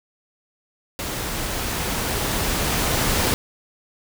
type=noise with level ramp; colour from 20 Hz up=pink; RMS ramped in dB=-28 to -20 dBFS; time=0.99-3.34 s; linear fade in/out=0 ms; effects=none